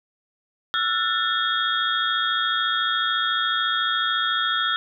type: tone cluster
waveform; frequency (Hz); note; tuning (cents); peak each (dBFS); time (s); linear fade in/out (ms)
sine; 1336 / 1450 / 1774 / 3308 / 3630; E6 / F#6 / A6 / G#7 / A#7; +23 / -35 / +14 / -8 / -47; -25 / -27 / -29 / -25 / -30; 0.74-4.76; 0
effects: none